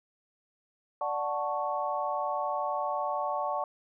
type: chord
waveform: sine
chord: D major seventh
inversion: none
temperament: equal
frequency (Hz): 587.3 / 740 / 880 / 1108.7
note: D5 / F#5 / A5 / C#6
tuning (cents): 0 / 0 / 0 / 0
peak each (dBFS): -34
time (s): 1.01-3.64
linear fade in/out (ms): 2
effects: none